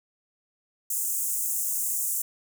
pink high-pass noise, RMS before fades -28 dBFS, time 0.9-2.22 s, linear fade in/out 5 ms, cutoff 6900 Hz, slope 48 dB/octave, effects none

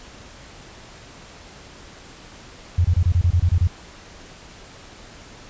sine tone bursts, 87.31 Hz, F2, in tune, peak -13 dBFS, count 10, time 2.78-3.674 s, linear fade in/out 5 ms, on 66 ms, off 26 ms, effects pink hiss -43 dBFS RMS until 5.49 s + resampled to 16000 Hz

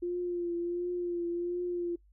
sine tone with vibrato, 349.2 Hz, F4, in tune, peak -30 dBFS, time 0.02-1.96 s, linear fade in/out 10 ms, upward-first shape triangle, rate 1.4 Hz, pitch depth 35 cents each way, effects noise-tail reverb RT60 0.1 s tail -22 dB re dry + added 50 Hz sine -59 dBFS peak until 2.12 s

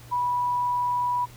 sine tone, 980 Hz, B5, 14 cents flat, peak -22 dBFS, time 0.11-1.26 s, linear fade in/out 20 ms, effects added 119 Hz sine -45 dBFS peak until 1.36 s + pink hiss -50 dBFS RMS until 1.36 s

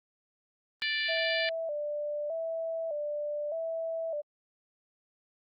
harmonic tone, 587.3 Hz, D5, in tune, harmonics 3 / 4 / 5 / 6 / 7 / 8, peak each -32 / -34 / -36 / -38 / -39 / -40 dBFS, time 0.82-1.49 s, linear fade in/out 0 ms
sine tone with vibrato, 622.3 Hz, D#5, in tune, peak -31 dBFS, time 1.08-4.22 s, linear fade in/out 20 ms, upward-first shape square, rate 0.82 Hz, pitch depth 89 cents each way
effects Opus 24 kbps

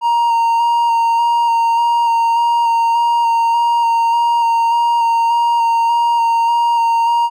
triangle tone with vibrato, 932 Hz, A#5, 1 cent flat, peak -9 dBFS, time 0.01-7.3 s, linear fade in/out 50 ms, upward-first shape square, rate 1.7 Hz, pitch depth 14 cents each way, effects none

